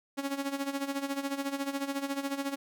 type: tone with tremolo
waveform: sawtooth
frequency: 277.2 Hz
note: C#4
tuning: in tune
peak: -25 dBFS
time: 0.17-2.56 s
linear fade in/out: 20 ms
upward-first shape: sine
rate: 14 Hz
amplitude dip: 75%
effects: none